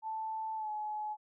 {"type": "tone with pitch glide", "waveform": "sine", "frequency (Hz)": [880, 849.5], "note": ["A5", "G#5"], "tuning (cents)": [0, 39], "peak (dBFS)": -35, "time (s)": [0.02, 1.17], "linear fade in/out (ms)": 50, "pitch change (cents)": -61, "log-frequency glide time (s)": [0.56, 0.7], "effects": []}